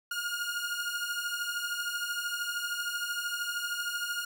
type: beating tone pair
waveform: sawtooth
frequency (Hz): 1417 / 1430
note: F6 / F6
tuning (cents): +25 / +41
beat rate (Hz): 13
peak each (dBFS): -33 / -30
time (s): 0.11-4.25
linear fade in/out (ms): 5
effects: none